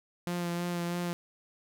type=tone with vibrato; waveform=sawtooth; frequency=173.9 Hz; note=F3; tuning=7 cents flat; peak=-27 dBFS; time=0.27-1.13 s; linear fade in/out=0 ms; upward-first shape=sine; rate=3.1 Hz; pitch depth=19 cents each way; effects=none